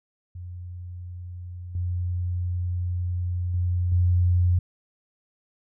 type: tone with level steps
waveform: sine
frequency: 88.9 Hz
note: F2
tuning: 31 cents sharp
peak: -34 / -24 / -21 / -17 dBFS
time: 0.35-4.59 s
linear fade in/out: 5 ms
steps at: 1.75 / 3.54 / 3.92 s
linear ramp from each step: 2 ms
effects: none